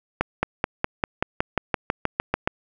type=accelerating click train; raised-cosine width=0.5 ms; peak=-5 dBFS; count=14; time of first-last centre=0.21-2.475 s; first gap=220 ms; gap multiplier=0.96; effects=none